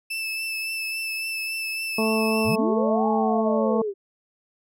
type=tone with vibrato; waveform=35% pulse; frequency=2635 Hz; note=E7; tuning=1 cent flat; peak=-25 dBFS; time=0.1-2.56 s; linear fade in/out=10 ms; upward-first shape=triangle; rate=3.6 Hz; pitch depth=23 cents each way
type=harmonic tone; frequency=220 Hz; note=A3; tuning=in tune; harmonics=1 / 2 / 3 / 4 / 5; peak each=-23 / -25 / -29 / -32 / -32 dBFS; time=1.98-3.82 s; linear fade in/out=5 ms
type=linear two-way sweep; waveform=sine; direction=up then down; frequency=61.74 to 850 to 381.5 Hz; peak=-24 dBFS; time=2.44-3.94 s; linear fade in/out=50 ms; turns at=3.09 s
effects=none